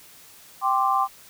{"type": "chord", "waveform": "sine", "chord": "G suspended fourth", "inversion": "none", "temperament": "equal", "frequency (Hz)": [784, 1046.5, 1174.7], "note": ["G5", "C6", "D6"], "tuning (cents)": [0, 0, 0], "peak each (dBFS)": -23, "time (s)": [0.61, 1.08], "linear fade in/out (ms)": 50, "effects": ["white hiss -49 dBFS RMS until 1.29 s"]}